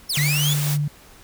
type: linear two-way sweep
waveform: sawtooth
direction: down then up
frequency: 5500 to 1895 to 3543 Hz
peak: -19 dBFS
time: 0.09-0.54 s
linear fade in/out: 10 ms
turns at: 0.19 s
type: high-pass noise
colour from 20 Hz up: white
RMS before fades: -28 dBFS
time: 0.12-0.78 s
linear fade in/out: 50 ms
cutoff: 240 Hz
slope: 12 dB/octave
type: tone with tremolo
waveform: sine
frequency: 146.83 Hz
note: D3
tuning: in tune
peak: -18 dBFS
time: 0.17-0.88 s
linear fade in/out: 5 ms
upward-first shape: triangle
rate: 3.8 Hz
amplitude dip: 30%
effects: pink hiss -48 dBFS RMS until 1.23 s